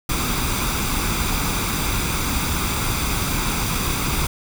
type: noise with comb filter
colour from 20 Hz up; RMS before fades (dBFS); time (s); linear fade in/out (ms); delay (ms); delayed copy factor
pink; -22; 0.09-4.27; 5; 0.83; +0.55
effects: none